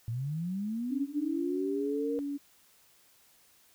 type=linear sweep; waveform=sine; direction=up; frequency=109.5 to 474.8 Hz; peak=-31 dBFS; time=0.08-2.19 s; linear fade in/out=0 ms
type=tone with pitch glide; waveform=sine; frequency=286.8 to 284.2 Hz; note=D4 to C#4; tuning=-41 to +43 cents; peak=-32 dBFS; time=0.9-2.38 s; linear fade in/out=20 ms; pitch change=-16 cents; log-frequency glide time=1-1.57 s
effects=white hiss -63 dBFS RMS until 3.74 s